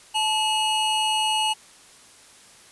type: tone pair together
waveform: square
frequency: 870 / 2899 Hz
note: A5 / F#7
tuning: -20 / -36 cents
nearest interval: octave + major sixth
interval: 2084 cents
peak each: -24 dBFS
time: 0.14-1.54 s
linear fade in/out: 20 ms
effects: white hiss -50 dBFS RMS until 2.71 s + resampled to 24000 Hz